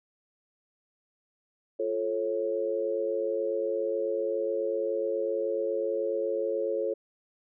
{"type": "chord", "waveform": "sine", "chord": "F augmented", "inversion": "none", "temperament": "just", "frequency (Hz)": [349.2, 436.5, 545.7], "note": ["F4", "A4", "C#5"], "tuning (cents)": [0, -14, -27], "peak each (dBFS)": [-34, -30, -30], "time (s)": [1.79, 6.94], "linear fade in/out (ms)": 10, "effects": []}